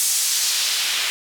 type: noise with band-pass filter sweep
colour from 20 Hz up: white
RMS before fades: -21 dBFS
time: 0-1.1 s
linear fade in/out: 0 ms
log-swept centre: 7800 to 2700 Hz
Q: 1.1
effects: none